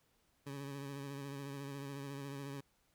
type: tone with vibrato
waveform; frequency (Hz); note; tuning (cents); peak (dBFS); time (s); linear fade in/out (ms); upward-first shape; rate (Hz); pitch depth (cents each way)
20% pulse; 139.5; C#3; +11; -38; 0.46-2.61; 10; sine; 14; 36
effects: pink hiss -75 dBFS RMS until 2.94 s